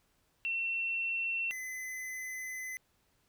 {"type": "tone pair in turn", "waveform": ["sine", "square"], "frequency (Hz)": [2707, 2028], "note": ["E7", "B6"], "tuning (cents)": [45, 45], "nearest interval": "perfect fourth", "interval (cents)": 500, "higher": "first", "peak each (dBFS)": [-31, -39], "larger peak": "first", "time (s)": [[0.45, 1.51], [1.51, 2.77]], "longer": "second", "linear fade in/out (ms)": 0, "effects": ["pink hiss -73 dBFS RMS until 3.28 s"]}